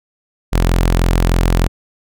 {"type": "tone", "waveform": "sawtooth", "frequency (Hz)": 43.24, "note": "F1", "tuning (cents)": -16, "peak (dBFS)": -7, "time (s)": [0.52, 1.68], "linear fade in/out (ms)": 20, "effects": []}